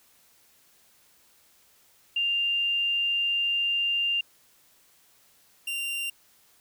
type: tone pair in turn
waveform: sine / 45% pulse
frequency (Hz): 2794 / 2779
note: F7 / F7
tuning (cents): 0 / -9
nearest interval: unison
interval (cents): 9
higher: first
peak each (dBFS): -23 / -29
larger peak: first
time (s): 2.16-4.21 / 5.67-6.1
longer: first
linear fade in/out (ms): 5
effects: white hiss -61 dBFS RMS until 6.6 s